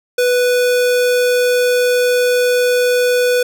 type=tone; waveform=square; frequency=493.9 Hz; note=B4; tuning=in tune; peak=-12 dBFS; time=0.18-3.43 s; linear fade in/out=5 ms; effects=none